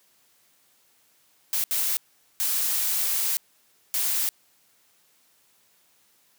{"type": "noise bursts at uneven times", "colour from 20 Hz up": "blue", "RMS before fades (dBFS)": -25, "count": 4, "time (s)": [[1.53, 1.64], [1.71, 1.97], [2.4, 3.37], [3.94, 4.29]], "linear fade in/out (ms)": 0, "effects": ["white hiss -63 dBFS RMS until 6.38 s", "high-pass 100 Hz 12 dB/octave"]}